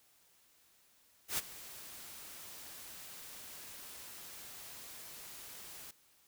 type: noise with ADSR envelope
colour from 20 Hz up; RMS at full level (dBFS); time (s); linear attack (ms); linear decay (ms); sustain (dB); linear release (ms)
white; -33; 1.28-5.91; 97; 30; -17; 4
effects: white hiss -68 dBFS RMS until 6.27 s